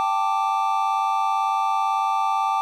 triangle chord, G suspended second, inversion none, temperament just, 784 / 882 / 1176 Hz, G5 / A5 / D6, 0 / +4 / +2 cents, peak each -22 dBFS, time 0-2.61 s, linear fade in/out 0 ms, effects none

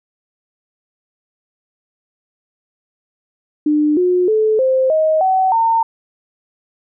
sine tone with pitch steps, 300 / 360.9 / 434.2 / 522.3 / 628.4 / 756 / 909.4 Hz, D4 / F#4 / A4 / C5 / D#5 / F#5 / A#5, +37 / -43 / -23 / -3 / +17 / +37 / -43 cents, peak -11 dBFS, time 3.66-5.83 s, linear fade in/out 5 ms, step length 310 ms, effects none

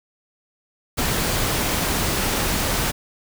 pink noise, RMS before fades -22 dBFS, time 0.97-2.92 s, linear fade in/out 20 ms, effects none

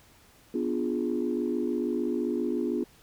sine chord, B diminished seventh, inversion none, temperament equal, 246.9 / 293.7 / 349.2 / 415.3 Hz, B3 / D4 / F4 / Ab4, 0 / 0 / 0 / 0 cents, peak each -30 / -32 / -30 / -33 dBFS, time 0.54-2.84 s, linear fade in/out 5 ms, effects tanh soft clip ceiling -17 dBFS + pink hiss -58 dBFS RMS until 3.02 s

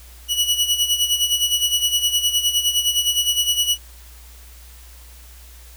sawtooth tone with tremolo, 2934 Hz, F#7, 15 cents flat, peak -11 dBFS, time 0.28-3.78 s, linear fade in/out 50 ms, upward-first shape sine, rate 9.7 Hz, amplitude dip 70%, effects added 60 Hz sine -41 dBFS peak until 5.76 s + white hiss -47 dBFS RMS until 5.76 s

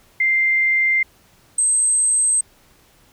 sine tone pair in turn, 2093 / 8269 Hz, C7 / C9, 0 / -21 cents, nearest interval 2 octaves, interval 2379 cents, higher second, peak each -14 dBFS, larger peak neither, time 0.2-1.03 / 1.58-2.41 s, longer neither, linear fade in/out 5 ms, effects pink hiss -54 dBFS RMS until 3.12 s

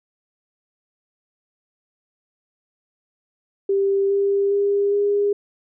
sine tone with pitch steps, 394 / 398.3 / 402.7 / 407.2 Hz, G4 / G4 / G4 / G#4, +9 / +28 / +47 / -34 cents, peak -16 dBFS, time 3.69-5.33 s, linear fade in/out 5 ms, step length 410 ms, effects none

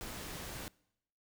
pink noise, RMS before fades -44 dBFS, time 0.01-0.68 s, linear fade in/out 0 ms, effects noise-tail reverb RT60 0.8 s tail -24 dB re dry

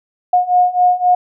sine beating tone pair, 719 / 722.8 Hz, F#5 / F#5, -50 / -41 cents, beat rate 3.8 Hz, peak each -14 / -12 dBFS, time 0.33-1.15 s, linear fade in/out 5 ms, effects none

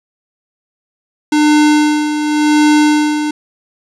square tone with tremolo, 300 Hz, D4, 37 cents sharp, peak -7 dBFS, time 1.32-3.31 s, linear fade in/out 5 ms, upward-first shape sine, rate 0.9 Hz, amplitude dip 60%, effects resampled to 22050 Hz + 7-bit

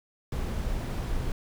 brown noise, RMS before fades -30 dBFS, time 0.32-1.32 s, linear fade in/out 2 ms, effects none

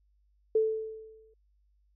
sine tone with exponential decay, 439.5 Hz, A4, 2 cents flat, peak -20 dBFS, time 0.55-1.34 s, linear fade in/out 5 ms, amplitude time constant 170 ms, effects added 50 Hz sine -65 dBFS peak until 1.95 s

